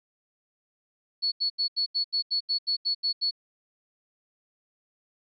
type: tone bursts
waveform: sine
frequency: 4404 Hz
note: C#8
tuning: 12 cents flat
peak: -23 dBFS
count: 12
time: 1.22-3.311 s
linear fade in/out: 20 ms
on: 100 ms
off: 81 ms
effects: none